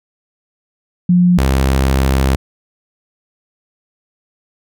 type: tone pair in turn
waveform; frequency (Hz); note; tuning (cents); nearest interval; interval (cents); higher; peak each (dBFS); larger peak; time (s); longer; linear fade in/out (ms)
sine / sawtooth; 177.9 / 66.64; F3 / C2; +32 / +32; octave + perfect fourth; 1700; first; -7; neither; 1.09-1.38 / 1.38-2.36; second; 5
effects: none